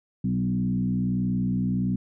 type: tone with frequency modulation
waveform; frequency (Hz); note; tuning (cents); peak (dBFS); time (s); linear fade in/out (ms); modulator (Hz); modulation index
sine; 187.4; F#3; +22; -22; 0.24-1.96; 5; 61.4; 1.1
effects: none